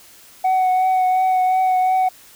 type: tone with vibrato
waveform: sine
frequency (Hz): 745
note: F#5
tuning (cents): +12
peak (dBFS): -11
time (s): 0.44-2.09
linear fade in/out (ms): 10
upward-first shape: triangle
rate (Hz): 2.8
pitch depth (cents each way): 19
effects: tanh soft clip ceiling -13 dBFS + white hiss -46 dBFS RMS until 2.35 s

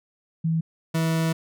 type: tone pair in turn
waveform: sine / 40% pulse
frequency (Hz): 162.6 / 162.6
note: E3 / E3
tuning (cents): -23 / -23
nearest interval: unison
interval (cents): 0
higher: neither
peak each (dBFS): -20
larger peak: neither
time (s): 0.44-0.61 / 0.94-1.33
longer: second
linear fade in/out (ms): 10
effects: none

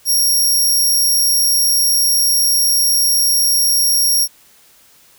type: tone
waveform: 15% pulse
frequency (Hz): 5588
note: F8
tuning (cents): 0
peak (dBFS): -6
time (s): 0.05-4.28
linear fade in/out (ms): 50
effects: white hiss -49 dBFS RMS until 5.18 s

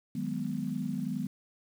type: chord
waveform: sine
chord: G# minor seventh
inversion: second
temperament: equal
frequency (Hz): 155.56 / 185 / 207.7 / 246.9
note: D#3 / F#3 / G#3 / B3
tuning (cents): 0 / 0 / 0 / 0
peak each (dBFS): -38 / -37 / -36 / -35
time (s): 0.15-1.27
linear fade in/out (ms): 5
effects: 9-bit

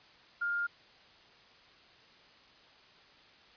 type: tone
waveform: sine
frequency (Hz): 1408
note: F6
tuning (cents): +14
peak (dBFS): -30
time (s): 0.41-0.67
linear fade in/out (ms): 10
effects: white hiss -59 dBFS RMS until 3.56 s + resampled to 11025 Hz

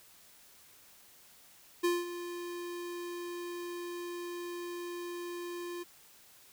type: tone with ADSR envelope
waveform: square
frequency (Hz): 349.2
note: F4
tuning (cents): 0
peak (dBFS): -26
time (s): 1.83-5.84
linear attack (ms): 16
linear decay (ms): 200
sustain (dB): -13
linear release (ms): 19
effects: white hiss -59 dBFS RMS until 6.52 s

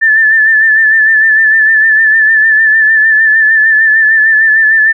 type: tone with vibrato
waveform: sine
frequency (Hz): 1760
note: A6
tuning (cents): 0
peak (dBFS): -4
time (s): 0.01-4.93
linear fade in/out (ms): 20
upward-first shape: sine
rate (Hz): 6.6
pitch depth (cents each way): 41
effects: none

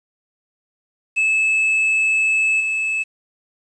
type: tone with level steps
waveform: triangle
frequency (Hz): 2607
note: E7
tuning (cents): -20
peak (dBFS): -13 / -17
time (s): 1.16-3.04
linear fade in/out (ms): 20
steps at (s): 2.6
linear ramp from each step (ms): 5
effects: resampled to 22050 Hz + 8-bit

